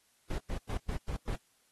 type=noise bursts; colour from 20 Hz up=brown; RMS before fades=-34 dBFS; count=6; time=0.3-1.36 s; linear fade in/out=5 ms; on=85 ms; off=110 ms; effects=white hiss -70 dBFS RMS until 1.71 s + AAC 32 kbps